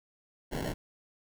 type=noise with sample-and-hold; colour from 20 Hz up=pink; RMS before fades=-34 dBFS; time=0.51-0.74 s; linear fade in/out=20 ms; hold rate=1225 Hz; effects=none